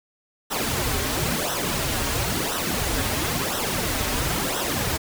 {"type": "noise with flanger", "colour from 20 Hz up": "pink", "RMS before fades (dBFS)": -25, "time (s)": [0.5, 4.98], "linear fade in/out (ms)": 20, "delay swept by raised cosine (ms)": [0.43, 6.03], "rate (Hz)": 0.98, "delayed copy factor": -0.75, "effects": []}